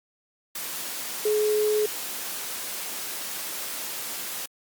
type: tone in noise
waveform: sine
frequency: 424.6 Hz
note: G#4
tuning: 38 cents sharp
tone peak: -20 dBFS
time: 1.25-1.86 s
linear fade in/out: 5 ms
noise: white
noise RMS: -33 dBFS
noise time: 0.55-4.46 s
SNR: +10 dB
effects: high-pass 200 Hz 12 dB/octave + Opus 48 kbps